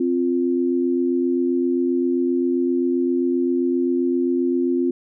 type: tone pair together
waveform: sine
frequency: 261.6 / 349.2 Hz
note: C4 / F4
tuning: 0 / 0 cents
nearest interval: perfect fourth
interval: 500 cents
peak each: -20 dBFS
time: 0-4.91 s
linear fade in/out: 5 ms
effects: none